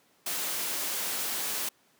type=noise; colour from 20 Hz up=white; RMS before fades=-32 dBFS; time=0.26-1.69 s; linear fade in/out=5 ms; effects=pink hiss -65 dBFS RMS until 1.99 s + high-pass 200 Hz 12 dB/octave